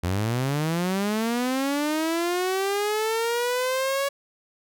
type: linear sweep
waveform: sawtooth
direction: up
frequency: 84.1 to 561 Hz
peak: -19 dBFS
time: 0.03-4.09 s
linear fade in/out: 10 ms
effects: none